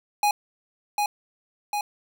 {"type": "tone with echo", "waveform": "square", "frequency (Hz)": 828, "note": "G#5", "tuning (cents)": -5, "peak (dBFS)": -19, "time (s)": [0.23, 0.31], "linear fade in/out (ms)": 2, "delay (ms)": 750, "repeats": 2, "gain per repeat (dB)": -3, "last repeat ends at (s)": 1.81, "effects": []}